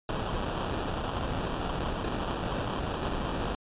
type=noise with sample-and-hold; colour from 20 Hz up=pink; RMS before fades=-32 dBFS; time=0.09-3.55 s; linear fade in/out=2 ms; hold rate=2100 Hz; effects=resampled to 8000 Hz